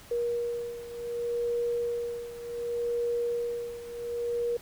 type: beating tone pair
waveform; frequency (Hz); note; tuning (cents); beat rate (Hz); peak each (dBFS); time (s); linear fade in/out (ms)
sine; 474.8 / 475.47; A#4 / A#4; +32 / +34; 0.67; -30 / -34; 0.11-4.57; 5
effects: pink hiss -51 dBFS RMS until 4.61 s